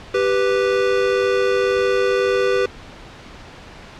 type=tone pair together; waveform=square; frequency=392 / 493.9 Hz; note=G4 / B4; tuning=0 / 0 cents; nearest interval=major third; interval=400 cents; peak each=-19 / -19 dBFS; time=0.14-2.66 s; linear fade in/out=5 ms; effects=pink hiss -39 dBFS RMS until 3.99 s + low-pass 4000 Hz 12 dB/octave